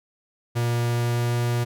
45% pulse tone with pitch glide, 118.9 to 119.87 Hz, A#2 to A#2, +35 to +49 cents, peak -21 dBFS, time 0.55-1.65 s, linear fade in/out 20 ms, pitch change +14 cents, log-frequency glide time 0.78-1.45 s, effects none

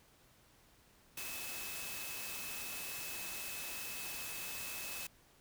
sine tone in noise, 2591 Hz, E7, 30 cents flat, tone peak -48 dBFS, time 1.17-5.07 s, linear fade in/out 5 ms, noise white, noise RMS -44 dBFS, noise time 1.17-5.07 s, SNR -7 dB, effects pink hiss -66 dBFS RMS until 5.4 s

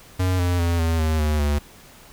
square tone with pitch steps, 92.1 / 88.6 / 85.24 / 82 / 78.89 / 75.9 / 73.02 Hz, F#2 / F2 / F2 / E2 / D#2 / D#2 / D2, -7 / +25 / -41 / -9 / +24 / -42 / -9 cents, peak -19 dBFS, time 0.19-1.59 s, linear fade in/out 10 ms, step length 200 ms, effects pink hiss -47 dBFS RMS until 2.12 s

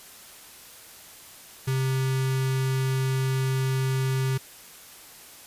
square tone with notch filter, 132.1 Hz, C3, 17 cents sharp, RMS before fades -25 dBFS, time 1.67-4.38 s, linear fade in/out 10 ms, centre 680 Hz, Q 1.5, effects white hiss -47 dBFS RMS until 5.46 s + resampled to 32000 Hz

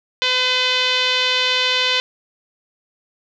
5% pulse tone with low-pass filter, 507 Hz, B4, 45 cents sharp, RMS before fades -18 dBFS, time 0.22-2 s, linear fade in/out 0 ms, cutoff 3500 Hz, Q 2.5, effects none

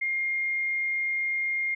sine tone, 2124 Hz, C7, 25 cents sharp, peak -25 dBFS, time 0.01-1.75 s, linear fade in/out 10 ms, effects none

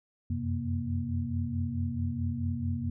sine tone cluster, 88.8 / 93.4 / 129.9 / 236.3 Hz, F2 / F#2 / C3 / A#3, +29 / +17 / -12 / +24 cents, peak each -34 / -34 / -36 / -34 dBFS, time 0.3-2.9 s, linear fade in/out 5 ms, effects none

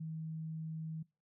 sine tone, 159.4 Hz, D#3, 42 cents sharp, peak -39 dBFS, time 0-1.03 s, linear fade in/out 10 ms, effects noise-tail reverb RT60 0.3 s tail -23 dB re dry

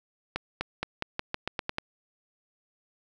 accelerating click train, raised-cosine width 0.3 ms, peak -13 dBFS, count 10, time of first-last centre 0.36-1.784 s, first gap 250 ms, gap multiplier 0.88, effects none

